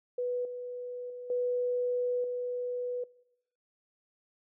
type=tone with level steps; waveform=sine; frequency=492.9 Hz; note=B4; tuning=3 cents flat; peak=-29 / -36 / -39 / -27 / -31 dBFS; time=0.18-3.04 s; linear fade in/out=5 ms; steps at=0.45 / 1.1 / 1.3 / 2.24 s; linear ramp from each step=2 ms; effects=noise-tail reverb RT60 0.9 s tail -23 dB re dry